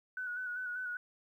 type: tone with vibrato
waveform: sine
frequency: 1480 Hz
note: F#6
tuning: in tune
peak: -36 dBFS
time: 0.17-0.97 s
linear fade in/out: 2 ms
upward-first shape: square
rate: 5.1 Hz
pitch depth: 31 cents each way
effects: 12-bit